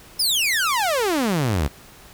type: exponential sweep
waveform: sawtooth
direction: down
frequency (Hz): 5330 to 65.6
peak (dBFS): -15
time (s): 0.19-1.68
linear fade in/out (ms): 10
effects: pink hiss -46 dBFS RMS until 2.13 s